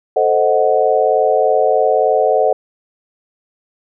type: chord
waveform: sine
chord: A diminished seventh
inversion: none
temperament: equal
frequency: 440 / 523.3 / 622.3 / 740 Hz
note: A4 / C5 / Eb5 / Gb5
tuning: 0 / 0 / 0 / 0 cents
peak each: -16 dBFS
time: 0.16-2.53 s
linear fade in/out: 5 ms
effects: none